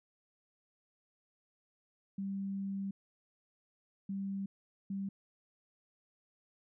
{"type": "tone bursts at uneven times", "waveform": "sine", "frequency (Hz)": 196, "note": "G3", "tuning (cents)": 0, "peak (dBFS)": -35, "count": 3, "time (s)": [[2.18, 2.91], [4.09, 4.46], [4.9, 5.09]], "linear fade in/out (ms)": 5, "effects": []}